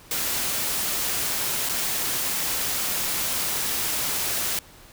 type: noise with dropouts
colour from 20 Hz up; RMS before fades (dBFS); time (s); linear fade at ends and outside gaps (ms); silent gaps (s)
white; -26; 0.11-4.59; 2; 1.69-1.694
effects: pink hiss -49 dBFS RMS until 4.92 s